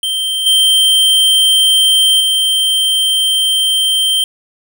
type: tone with level steps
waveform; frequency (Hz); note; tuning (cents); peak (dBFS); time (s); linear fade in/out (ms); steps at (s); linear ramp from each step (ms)
square; 3136; G7; 0; -15 / -8 / -11; 0.03-4.24; 2; 0.46 / 2.2; 5
effects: none